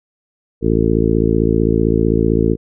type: harmonic tone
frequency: 55.6 Hz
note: A1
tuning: 19 cents sharp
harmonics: 1 / 2 / 3 / 4 / 5 / 6 / 7 / 8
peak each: -20 / -20 / -20 / -20 / -20 / -20 / -20 / -20 dBFS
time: 0.61-2.57 s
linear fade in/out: 50 ms
effects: none